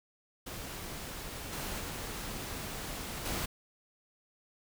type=noise with level steps; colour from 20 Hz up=pink; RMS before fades=-42 / -38 / -40 / -35 dBFS; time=0.46-3.46 s; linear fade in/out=10 ms; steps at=1.52 / 1.79 / 3.25 s; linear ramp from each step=10 ms; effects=none